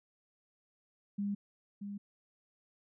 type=tone with echo; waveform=sine; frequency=202.1 Hz; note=G#3; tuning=47 cents flat; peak=-32 dBFS; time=1.18-1.35 s; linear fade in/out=10 ms; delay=630 ms; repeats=1; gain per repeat=-7 dB; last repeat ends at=1.98 s; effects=none